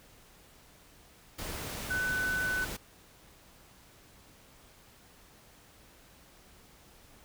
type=tone in noise; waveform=sine; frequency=1500 Hz; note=F#6; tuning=23 cents sharp; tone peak=-29 dBFS; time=1.9-2.65 s; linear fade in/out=10 ms; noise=pink; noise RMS=-39 dBFS; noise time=1.38-2.77 s; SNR=+7 dB; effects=pink hiss -58 dBFS RMS until 7.24 s